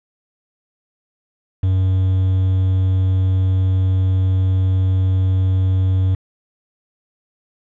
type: tone with quantisation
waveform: triangle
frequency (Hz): 93.9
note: F#2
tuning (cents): +26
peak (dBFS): -11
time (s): 1.63-6.15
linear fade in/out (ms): 5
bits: 6
effects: low-pass 2000 Hz 12 dB/octave